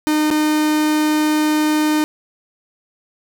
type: tone with dropouts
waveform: 45% pulse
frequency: 305.4 Hz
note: D#4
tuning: 32 cents flat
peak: -14 dBFS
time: 0.07-2.04 s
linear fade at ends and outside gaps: 0 ms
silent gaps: 0.303-0.311 s
effects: none